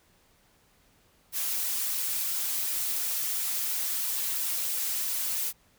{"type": "noise with flanger", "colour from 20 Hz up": "blue", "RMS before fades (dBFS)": -30, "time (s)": [1.32, 5.53], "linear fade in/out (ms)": 50, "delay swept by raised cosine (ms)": [2, 7.6], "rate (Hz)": 2.9, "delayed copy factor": 1, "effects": ["pink hiss -64 dBFS RMS until 5.78 s"]}